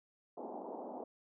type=band-pass noise; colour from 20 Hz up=white; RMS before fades=-45 dBFS; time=0.37-1.04 s; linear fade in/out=5 ms; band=220 to 880 Hz; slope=48 dB/octave; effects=none